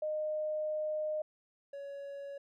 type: tone pair in turn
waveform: sine / triangle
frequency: 614 / 560.6 Hz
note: D#5 / C#5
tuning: -23 / +19 cents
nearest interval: major second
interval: 158 cents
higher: first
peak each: -32 / -39 dBFS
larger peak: first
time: 0.02-1.22 / 1.73-2.38 s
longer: first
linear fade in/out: 5 ms
effects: none